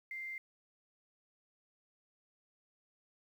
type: tone with quantisation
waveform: sine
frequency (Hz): 2093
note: C7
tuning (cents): 0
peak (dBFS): -40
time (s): 0.11-0.38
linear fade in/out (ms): 2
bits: 11
effects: none